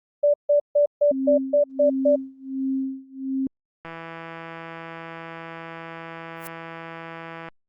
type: tone bursts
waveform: sine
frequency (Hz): 583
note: D5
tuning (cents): -13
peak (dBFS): -14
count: 8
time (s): 0.23-2.16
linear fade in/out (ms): 10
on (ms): 110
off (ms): 150
type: tone with tremolo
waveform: sine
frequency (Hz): 266.6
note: C4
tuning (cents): +33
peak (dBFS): -21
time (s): 1.11-3.47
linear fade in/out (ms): 2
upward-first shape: sine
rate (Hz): 1.4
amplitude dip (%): 95
type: click train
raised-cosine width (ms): 0.5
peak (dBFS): -22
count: 601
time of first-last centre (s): 3.85-7.486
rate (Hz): 165
type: noise with exponential growth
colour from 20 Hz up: violet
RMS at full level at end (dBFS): -33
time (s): 6.36-6.47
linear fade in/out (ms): 0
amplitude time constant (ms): 23
effects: Opus 32 kbps